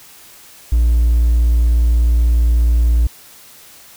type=tone with hard clipping; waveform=triangle; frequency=58.27 Hz; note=A#1; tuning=in tune; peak=-10 dBFS; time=0.72-3.07 s; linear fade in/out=5 ms; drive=4 dB; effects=white hiss -42 dBFS RMS until 3.96 s